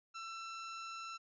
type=tone; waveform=sawtooth; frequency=1339 Hz; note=E6; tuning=27 cents sharp; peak=-40 dBFS; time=0.14-1.18 s; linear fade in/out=20 ms; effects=resampled to 16000 Hz